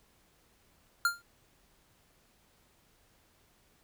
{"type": "tone with exponential decay", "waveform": "square", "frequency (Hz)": 1396.9, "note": "F6", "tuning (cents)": 0, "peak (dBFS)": -22, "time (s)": [1.05, 1.22], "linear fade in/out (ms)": 2, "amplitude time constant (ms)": 35, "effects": ["pink hiss -67 dBFS RMS until 3.83 s"]}